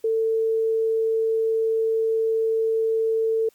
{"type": "tone", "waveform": "sine", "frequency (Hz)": 446.9, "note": "A4", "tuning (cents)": 27, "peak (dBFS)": -19, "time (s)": [0.04, 3.49], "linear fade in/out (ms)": 5, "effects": ["white hiss -61 dBFS RMS until 3.54 s", "Opus 48 kbps"]}